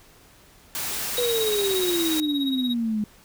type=noise; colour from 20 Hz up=white; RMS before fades=-29 dBFS; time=0.75-2.2 s; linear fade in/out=0 ms
type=tone with tremolo; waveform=triangle; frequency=3799 Hz; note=A#7; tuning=32 cents sharp; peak=-24 dBFS; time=1.17-2.74 s; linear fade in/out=2 ms; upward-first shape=sine; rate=17 Hz; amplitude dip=80%
type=exponential sweep; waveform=sine; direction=down; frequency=493.9 to 207.7 Hz; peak=-22 dBFS; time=1.18-3.04 s; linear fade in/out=2 ms
effects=pink hiss -53 dBFS RMS until 3.24 s